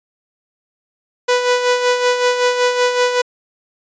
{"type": "tone with tremolo", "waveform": "sawtooth", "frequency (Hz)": 493.9, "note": "B4", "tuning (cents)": 0, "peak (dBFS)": -7, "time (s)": [1.28, 3.22], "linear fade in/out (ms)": 10, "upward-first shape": "sine", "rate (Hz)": 5.3, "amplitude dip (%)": 55, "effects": ["resampled to 16000 Hz"]}